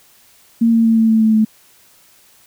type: tone with pitch steps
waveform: sine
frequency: 230 / 227.9 / 225.8 / 223.7 / 221.7 / 219.6 / 217.6 Hz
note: A#3 / A#3 / A3 / A3 / A3 / A3 / A3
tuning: -23 / -39 / +45 / +29 / +13 / -3 / -19 cents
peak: -9 dBFS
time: 0.61-1.45 s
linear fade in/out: 10 ms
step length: 120 ms
effects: white hiss -50 dBFS RMS until 2.46 s